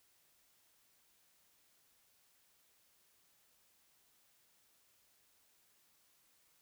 silence, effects white hiss -72 dBFS RMS until 6.61 s

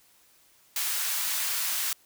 white high-pass noise, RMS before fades -29 dBFS, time 0.76-1.93 s, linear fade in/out 2 ms, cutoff 1100 Hz, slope 12 dB/octave, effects white hiss -61 dBFS RMS until 2.05 s

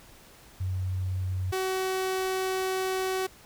sine / sawtooth tone pair in turn, 93 / 376.8 Hz, F#2 / F#4, +9 / +32 cents, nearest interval 2 octaves, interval 2423 cents, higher second, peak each -27 / -23 dBFS, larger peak second, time 0.6-1.52 / 1.52-3.27 s, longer second, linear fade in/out 10 ms, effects pink hiss -53 dBFS RMS until 3.45 s

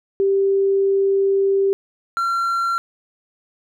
sine / triangle tone pair in turn, 392 / 1367.4 Hz, G4 / F6, 0 / -37 cents, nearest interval octave + minor seventh, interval 2163 cents, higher second, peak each -14 / -16 dBFS, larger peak first, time 0.2-1.73 / 2.17-2.78 s, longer first, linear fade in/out 0 ms, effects none

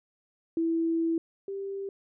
sine tone pair in turn, 329.6 / 393.3 Hz, E4 / G4, 0 / +6 cents, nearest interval minor third, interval 306 cents, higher second, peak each -24 / -32 dBFS, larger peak first, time 0.57-1.18 / 1.48-1.89 s, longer first, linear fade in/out 2 ms, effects none

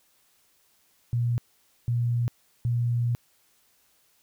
sine tone bursts at uneven times, 119.5 Hz, A#2, 43 cents sharp, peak -22 dBFS, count 3, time 1.13-1.38 / 1.88-2.28 / 2.65-3.15 s, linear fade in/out 0 ms, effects white hiss -65 dBFS RMS until 4.22 s

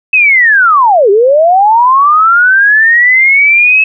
sine linear two-way sweep, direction down then up, 2602 to 382.5 to 2602 Hz, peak -3 dBFS, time 0.13-3.84 s, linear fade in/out 5 ms, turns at 1.1 s, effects none

